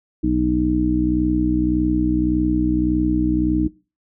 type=harmonic tone; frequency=61.74 Hz; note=B1; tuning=in tune; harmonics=1 / 2 / 3 / 4 / 5; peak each=-24 / -30 / -24 / -26 / -18 dBFS; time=0.23-3.68 s; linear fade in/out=10 ms; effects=noise-tail reverb RT60 0.3 s tail -20 dB re dry

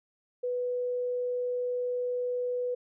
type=tone; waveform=sine; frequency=493.9 Hz; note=B4; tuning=in tune; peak=-28 dBFS; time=0.43-2.75 s; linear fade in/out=10 ms; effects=none

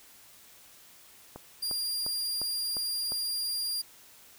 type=click train; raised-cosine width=1 ms; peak=-27 dBFS; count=6; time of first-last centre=1.36-3.121 s; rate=2.84 Hz
type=tone; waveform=sawtooth; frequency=4795 Hz; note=D8; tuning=35 cents sharp; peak=-27 dBFS; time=1.62-3.82 s; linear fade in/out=10 ms
effects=white hiss -55 dBFS RMS until 4.38 s

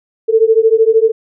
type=beating tone pair; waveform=sine; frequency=440 / 453 Hz; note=A4 / A#4; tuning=0 / -50 cents; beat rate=13 Hz; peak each=-10 dBFS; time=0.28-1.12 s; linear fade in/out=20 ms; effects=none

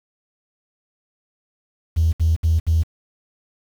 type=tone bursts; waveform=triangle; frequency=81 Hz; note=E2; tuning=30 cents flat; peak=-10 dBFS; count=4; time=1.96-2.835 s; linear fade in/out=20 ms; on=170 ms; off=65 ms; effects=tanh soft clip ceiling -11 dBFS + 7-bit

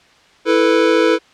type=chord; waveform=square; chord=E suspended fourth; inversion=none; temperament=equal; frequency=329.6 / 440 / 493.9 Hz; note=E4 / A4 / B4; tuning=0 / 0 / 0 cents; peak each=-16 dBFS; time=0.45-1.19 s; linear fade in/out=50 ms; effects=white hiss -49 dBFS RMS until 1.33 s + low-pass 4000 Hz 12 dB/octave

